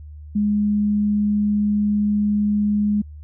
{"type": "tone", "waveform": "sine", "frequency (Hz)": 207.6, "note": "G#3", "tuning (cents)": 0, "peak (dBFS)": -16, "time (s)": [0.35, 3.02], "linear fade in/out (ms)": 10, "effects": ["added 75 Hz sine -35 dBFS peak until 3.23 s"]}